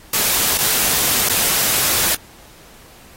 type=noise with dropouts; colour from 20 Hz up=white; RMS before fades=-17 dBFS; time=0.13-2.15 s; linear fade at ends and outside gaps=5 ms; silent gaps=0.575-0.585 / 1.29-1.294 s; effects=pink hiss -45 dBFS RMS until 3.16 s + AAC 48 kbps